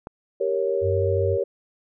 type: click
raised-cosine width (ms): 1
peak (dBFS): -20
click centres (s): 0.071
type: chord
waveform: sine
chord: G diminished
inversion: none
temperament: equal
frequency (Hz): 392 / 466.2 / 554.4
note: G4 / Bb4 / Db5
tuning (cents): 0 / 0 / 0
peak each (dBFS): -25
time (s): 0.4-1.44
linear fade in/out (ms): 10
type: tone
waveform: sine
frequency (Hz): 94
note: F#2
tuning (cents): +28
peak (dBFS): -23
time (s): 0.81-1.38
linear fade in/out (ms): 50
effects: none